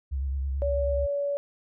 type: tone with vibrato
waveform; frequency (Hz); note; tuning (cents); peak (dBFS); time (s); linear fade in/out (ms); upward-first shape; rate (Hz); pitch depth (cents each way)
sine; 67.9; C#2; -35; -26; 0.11-1.07; 20; square; 9.2; 43
type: tone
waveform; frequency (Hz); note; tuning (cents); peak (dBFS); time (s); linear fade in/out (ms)
sine; 569; C#5; +45; -25; 0.62-1.37; 0
effects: none